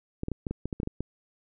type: clicks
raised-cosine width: 3 ms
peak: -18 dBFS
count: 11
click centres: 0.234 / 0.284 / 0.317 / 0.468 / 0.51 / 0.656 / 0.728 / 0.801 / 0.832 / 0.874 / 1.006 s
effects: none